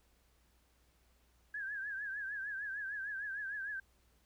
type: tone with vibrato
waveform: sine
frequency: 1632 Hz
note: G#6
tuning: 31 cents flat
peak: -38 dBFS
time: 1.54-3.8 s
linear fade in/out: 5 ms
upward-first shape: triangle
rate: 6.6 Hz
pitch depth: 110 cents each way
effects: added 60 Hz sine -70 dBFS peak until 4.25 s + pink hiss -73 dBFS RMS until 4.25 s

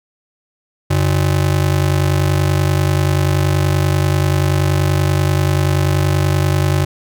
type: ring-modulated tone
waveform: square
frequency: 116.54 Hz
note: A#2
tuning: in tune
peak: -10 dBFS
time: 0.9-6.85 s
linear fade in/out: 10 ms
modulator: 25.2 Hz
effects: none

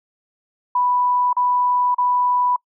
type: tone bursts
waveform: sine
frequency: 987.8 Hz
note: B5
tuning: in tune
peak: -15 dBFS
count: 3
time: 0.75-2.562 s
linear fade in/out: 5 ms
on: 580 ms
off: 36 ms
effects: noise-tail reverb RT60 0.1 s tail -26 dB re dry

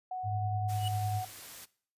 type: tone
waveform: sine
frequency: 740 Hz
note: F#5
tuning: in tune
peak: -34 dBFS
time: 0.11-1.25 s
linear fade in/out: 5 ms
type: tone with tremolo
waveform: sine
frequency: 103.83 Hz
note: G#2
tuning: in tune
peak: -30 dBFS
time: 0.23-1.23 s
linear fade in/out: 50 ms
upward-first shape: triangle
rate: 10 Hz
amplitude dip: 35%
type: noise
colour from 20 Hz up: white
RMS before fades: -47 dBFS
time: 0.68-1.66 s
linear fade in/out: 20 ms
type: tone with exponential growth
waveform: square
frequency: 2933 Hz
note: F#7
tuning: 16 cents flat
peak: -34 dBFS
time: 0.74-0.88 s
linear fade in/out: 2 ms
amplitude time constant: 30 ms
effects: noise-tail reverb RT60 0.5 s tail -20 dB re dry + resampled to 32000 Hz

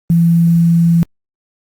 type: tone with quantisation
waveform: sine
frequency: 168.4 Hz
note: E3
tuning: 37 cents sharp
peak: -7 dBFS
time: 0.1-1.03 s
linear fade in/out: 0 ms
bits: 6
effects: Opus 32 kbps

